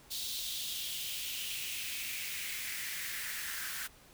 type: noise with high-pass filter sweep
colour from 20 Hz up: white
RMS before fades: -39 dBFS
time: 0.1-3.88 s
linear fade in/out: 20 ms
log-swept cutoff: 3900 to 1500 Hz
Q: 3.6
effects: pink hiss -59 dBFS RMS until 4.13 s